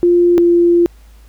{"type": "tone pair in turn", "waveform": "sine", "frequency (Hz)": [349.2, 345], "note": ["F4", "F4"], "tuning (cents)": [0, -21], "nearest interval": "unison", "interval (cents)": 21, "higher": "first", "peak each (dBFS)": -7, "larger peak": "neither", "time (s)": [[0.03, 0.38], [0.38, 0.86]], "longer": "second", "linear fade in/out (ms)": 0, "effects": ["added 53 Hz sine -39 dBFS peak until 1.28 s", "pink hiss -52 dBFS RMS until 1.28 s"]}